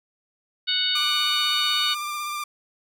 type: harmonic tone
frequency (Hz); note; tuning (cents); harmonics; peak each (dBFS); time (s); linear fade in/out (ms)
740; F#5; 0; 2 / 3 / 4 / 5 / 6; -32 / -34 / -26 / -24 / -28; 0.67-1.95; 20
type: tone with vibrato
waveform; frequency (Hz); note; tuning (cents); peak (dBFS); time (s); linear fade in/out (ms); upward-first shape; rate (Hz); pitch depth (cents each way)
sawtooth; 1190; D6; +22; -24; 0.95-2.44; 5; triangle; 16; 26
effects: none